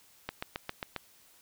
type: click train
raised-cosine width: 0.3 ms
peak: -18 dBFS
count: 6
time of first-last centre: 0.29-0.963 s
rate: 7.43 Hz
effects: white hiss -61 dBFS RMS until 1.41 s